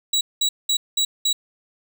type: tone bursts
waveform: 30% pulse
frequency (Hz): 3894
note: B7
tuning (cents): -25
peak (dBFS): -15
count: 5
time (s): 0.13-1.33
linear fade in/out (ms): 5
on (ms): 80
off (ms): 200
effects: none